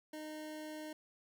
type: tone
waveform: 25% pulse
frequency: 307.9 Hz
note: D#4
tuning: 18 cents flat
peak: -40 dBFS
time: 0.13-0.93 s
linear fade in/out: 5 ms
effects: none